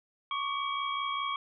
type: tone cluster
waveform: sine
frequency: 1110 / 1175 / 2276 / 3266 Hz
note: C#6 / D6 / C#7 / G#7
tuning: +2 / +1 / +45 / -30 cents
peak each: -32 / -39 / -39 / -38 dBFS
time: 0.31-1.36 s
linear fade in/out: 2 ms
effects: none